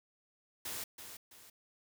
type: noise with echo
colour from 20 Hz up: white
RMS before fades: -41 dBFS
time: 0.65-0.84 s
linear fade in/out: 5 ms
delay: 330 ms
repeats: 2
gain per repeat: -8 dB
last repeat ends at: 1.5 s
effects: none